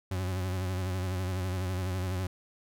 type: tone with vibrato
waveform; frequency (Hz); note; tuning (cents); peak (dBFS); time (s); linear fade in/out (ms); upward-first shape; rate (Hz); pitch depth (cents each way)
40% pulse; 92.4; F#2; -2; -29; 0.11-2.27; 5; sine; 12; 57
effects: none